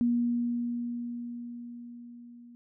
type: tone with level ramp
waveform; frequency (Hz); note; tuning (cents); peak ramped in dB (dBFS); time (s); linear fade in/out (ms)
sine; 239; A#3; +43; -22 to -48; 0.01-2.55; 0
effects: none